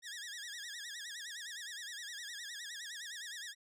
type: tone with vibrato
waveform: 15% pulse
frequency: 1774 Hz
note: A6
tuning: 14 cents sharp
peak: -37 dBFS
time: 0.02-3.55 s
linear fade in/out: 50 ms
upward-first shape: sine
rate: 9.7 Hz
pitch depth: 160 cents each way
effects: resampled to 32000 Hz